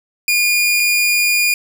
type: tone pair in turn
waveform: sawtooth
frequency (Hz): 2429 / 2429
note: D#7 / D#7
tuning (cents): -42 / -42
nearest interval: unison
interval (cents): 0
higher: neither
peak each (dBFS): -9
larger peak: neither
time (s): 0.28-0.8 / 0.8-1.54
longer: second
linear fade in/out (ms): 2
effects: none